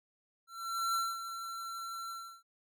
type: tone with ADSR envelope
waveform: square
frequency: 1353 Hz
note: E6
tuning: 45 cents sharp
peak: -30 dBFS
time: 0.47-2.43 s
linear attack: 480 ms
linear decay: 220 ms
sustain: -10 dB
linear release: 330 ms
effects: none